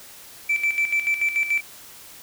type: tone with tremolo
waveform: sine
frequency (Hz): 2328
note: D7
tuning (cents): -16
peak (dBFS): -16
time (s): 0.49-1.61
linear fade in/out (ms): 10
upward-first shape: square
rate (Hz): 6.9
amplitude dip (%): 70
effects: tanh soft clip ceiling -15 dBFS + white hiss -44 dBFS RMS until 2.22 s